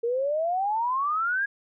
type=exponential sweep; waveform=sine; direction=up; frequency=456.8 to 1661.2 Hz; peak=-23 dBFS; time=0.03-1.46 s; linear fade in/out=10 ms; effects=none